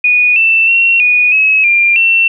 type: tone with pitch steps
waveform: sine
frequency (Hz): 2465 / 2668 / 2728 / 2464 / 2567 / 2391 / 2700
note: D#7 / E7 / F7 / D#7 / E7 / D7 / E7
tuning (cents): -17 / +20 / -41 / -17 / -47 / +30 / +41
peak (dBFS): -6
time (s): 0.04-2.28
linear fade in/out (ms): 5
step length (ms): 320
effects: none